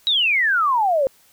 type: exponential sweep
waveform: sine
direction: down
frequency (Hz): 3921 to 516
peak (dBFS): -15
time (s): 0.07-1.07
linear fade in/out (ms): 0
effects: white hiss -55 dBFS RMS until 1.32 s